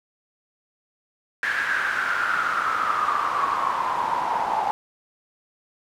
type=noise with band-pass filter sweep; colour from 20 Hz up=pink; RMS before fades=-24 dBFS; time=1.43-4.71 s; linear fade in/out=0 ms; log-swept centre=1700 to 850 Hz; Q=8.4; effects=none